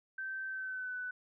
sine tone with pitch glide, 1551 to 1495.6 Hz, G6 to F#6, -19 to +18 cents, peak -37 dBFS, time 0.18-1.11 s, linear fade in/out 5 ms, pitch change -63 cents, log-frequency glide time 0.48-0.96 s, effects none

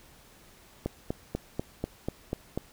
click train, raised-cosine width 2 ms, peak -16 dBFS, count 8, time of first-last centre 0.86-2.576 s, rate 4.08 Hz, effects pink hiss -56 dBFS RMS until 2.72 s

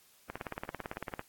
click train, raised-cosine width 0.5 ms, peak -22 dBFS, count 17, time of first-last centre 0.3-1.194 s, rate 17.9 Hz, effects white hiss -63 dBFS RMS until 1.28 s + AAC 64 kbps

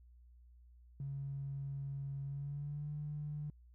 triangle tone with pitch glide, 138.59 to 148.54 Hz, C#3 to D3, 0 to +20 cents, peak -35 dBFS, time 1-3.5 s, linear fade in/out 2 ms, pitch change +120 cents, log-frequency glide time 2.24-2.9 s, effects tanh soft clip ceiling -37 dBFS + added 60 Hz sine -58 dBFS peak until 3.74 s

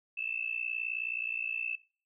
sine tone with amplitude modulation, 2637 Hz, E7, in tune, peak -29 dBFS, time 0.17-1.76 s, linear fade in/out 10 ms, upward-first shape sine, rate 59.1 Hz, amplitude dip 90%, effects noise-tail reverb RT60 0.4 s tail -21 dB re dry

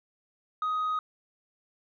sine tone with tanh clipping, 1253 Hz, D#6, 12 cents sharp, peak -27 dBFS, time 0.62-0.99 s, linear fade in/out 2 ms, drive 1 dB, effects none

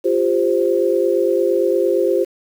sine chord, F suspended second, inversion none, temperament equal with one note detuned, 349.2 / 397.9 / 523.3 Hz, F4 / G4 / C5, 0 / +26 / 0 cents, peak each -18 dBFS, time 0.04-2.25 s, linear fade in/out 20 ms, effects 7-bit

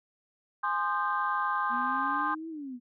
sine chord, Ab major seventh, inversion none, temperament equal with one note detuned, 830.6 / 1046.5 / 1218.2 / 1568 Hz, Ab5 / C6 / Eb6 / G6, 0 / 0 / -37 / 0 cents, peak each -34 / -30 / -31 / -33 dBFS, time 0.63-2.35 s, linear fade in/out 10 ms
sine exponential two-way sweep, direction up then down, 236.2 to 329.6 to 236.2 Hz, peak -36 dBFS, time 1.69-2.8 s, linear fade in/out 50 ms, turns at 2.49 s
effects tanh soft clip ceiling -17 dBFS

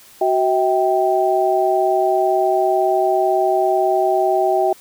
sine tone cluster, 374 / 644 / 782 Hz, F#4 / E5 / G5, +19 / -41 / -4 cents, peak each -18 dBFS, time 0.21-4.73 s, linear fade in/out 5 ms, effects white hiss -46 dBFS RMS until 4.8 s

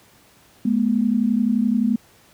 sine tone pair together, 211.2 / 242.8 Hz, G#3 / B3, +29 / -29 cents, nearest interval major second, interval 242 cents, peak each -19 / -19 dBFS, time 0.65-1.96 s, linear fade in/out 5 ms, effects pink hiss -53 dBFS RMS until 2.33 s + high-pass 80 Hz 12 dB/octave

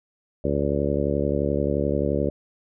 harmonic tone, 71.5 Hz, D2, 46 cents flat, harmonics 1 / 2 / 3 / 4 / 5 / 6 / 7 / 8, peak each -29 / -29 / -29 / -29 / -29 / -29 / -29 / -29 dBFS, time 0.44-2.3 s, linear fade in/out 5 ms, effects none

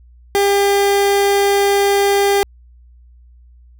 30% pulse tone, 400.6 Hz, G4, 38 cents sharp, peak -9 dBFS, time 0.35-2.43 s, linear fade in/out 0 ms, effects added 60 Hz sine -42 dBFS peak until 3.79 s

